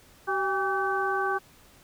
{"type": "harmonic tone with a mistuned harmonic", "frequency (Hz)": 383.3, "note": "G4", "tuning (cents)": -39, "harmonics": [1, 2, 3, 4], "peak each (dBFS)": [-30, -30, -30, -30], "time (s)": [0.27, 1.39], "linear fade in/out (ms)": 20, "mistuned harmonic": 2, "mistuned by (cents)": 74, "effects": ["pink hiss -56 dBFS RMS until 1.83 s"]}